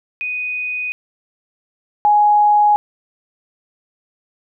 sine tone pair in turn, 2489 / 833.7 Hz, D#7 / G#5, 0 / +6 cents, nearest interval octave + perfect fifth, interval 1894 cents, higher first, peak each -20 / -9 dBFS, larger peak second, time 0.21-0.92 / 2.05-2.76 s, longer neither, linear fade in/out 0 ms, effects none

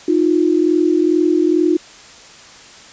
sine tone pair together, 311.3 / 353.6 Hz, D#4 / F4, +1 / +22 cents, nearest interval major second, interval 221 cents, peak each -14 dBFS, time 0.08-1.77 s, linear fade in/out 5 ms, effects white hiss -40 dBFS RMS until 2.92 s + resampled to 16000 Hz

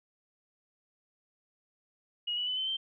sine tone with pitch steps, 2892 / 2949 / 3008 / 3068 / 3128 Hz, F#7 / F#7 / F#7 / G7 / G7, -40 / -6 / +28 / -38 / -4 cents, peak -30 dBFS, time 2.27-2.77 s, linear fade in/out 10 ms, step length 100 ms, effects none

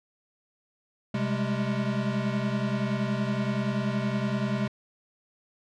square tone cluster, 129.7 / 200.6 / 211.2 Hz, C3 / G3 / G#3, -15 / +40 / +29 cents, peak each -31 dBFS, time 1.14-4.68 s, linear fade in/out 5 ms, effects low-pass 4000 Hz 12 dB/octave

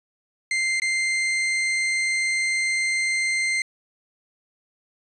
40% pulse tone with dropouts, 2091 Hz, C7, 2 cents flat, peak -20 dBFS, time 0.51-3.62 s, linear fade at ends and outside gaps 2 ms, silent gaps 0.799-0.819 s, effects resampled to 24000 Hz

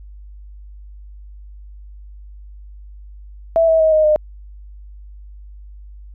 sine tone with pitch steps, 659.3 / 646.5 / 633.9 / 621.6 / 609.5 Hz, E5 / E5 / D#5 / D#5 / D#5, 0 / -34 / +32 / -2 / -36 cents, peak -10 dBFS, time 3.56-4.16 s, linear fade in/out 0 ms, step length 120 ms, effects added 50 Hz sine -35 dBFS peak until 6.14 s

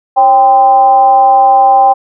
sine tone with frequency modulation, 789 Hz, G5, 11 cents sharp, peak -3 dBFS, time 0.16-1.94 s, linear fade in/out 20 ms, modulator 241 Hz, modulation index 0.46, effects none

